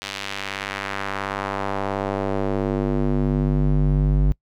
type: tone with band-pass filter sweep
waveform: square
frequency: 49.28 Hz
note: G1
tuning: 10 cents sharp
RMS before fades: -22 dBFS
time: 0.02-4.32 s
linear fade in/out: 0 ms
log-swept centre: 3600 to 100 Hz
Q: 1.1
effects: noise-tail reverb RT60 0.1 s tail -24 dB re dry